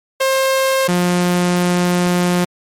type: tone pair in turn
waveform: sawtooth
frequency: 532 / 177.53 Hz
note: C5 / F3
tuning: +29 / +29 cents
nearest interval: octave + perfect fifth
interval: 1900 cents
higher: first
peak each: -9 dBFS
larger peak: neither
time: 0.2-0.88 / 0.88-2.45 s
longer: second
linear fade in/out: 10 ms
effects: MP3 64 kbps